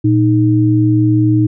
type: tone pair together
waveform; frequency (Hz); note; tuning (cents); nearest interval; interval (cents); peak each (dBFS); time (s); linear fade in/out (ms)
sine; 116.54 / 310.7; A#2 / D#4; 0 / -2; octave + perfect fourth; 1698; -11; 0.04-1.47; 10
effects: none